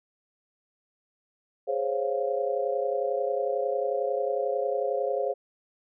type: chord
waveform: sine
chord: Db major seventh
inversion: second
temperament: equal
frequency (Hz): 415.3 / 523.3 / 554.4 / 698.5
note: Ab4 / C5 / Db5 / F5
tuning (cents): 0 / 0 / 0 / 0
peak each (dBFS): -31 / -29 / -30 / -33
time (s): 1.67-5.34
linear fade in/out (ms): 20
effects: none